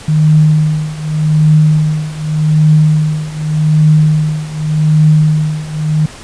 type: tone with tremolo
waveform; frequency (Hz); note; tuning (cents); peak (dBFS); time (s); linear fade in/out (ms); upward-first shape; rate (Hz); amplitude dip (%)
sine; 154.1; D#3; -16; -3; 0.08-6.06; 5; triangle; 0.85; 90
effects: pink hiss -32 dBFS RMS until 6.23 s + resampled to 22050 Hz